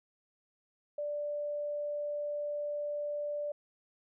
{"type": "tone", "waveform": "sine", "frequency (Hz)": 587.3, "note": "D5", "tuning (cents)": 0, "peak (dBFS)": -33, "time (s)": [0.98, 3.52], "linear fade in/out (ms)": 5, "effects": []}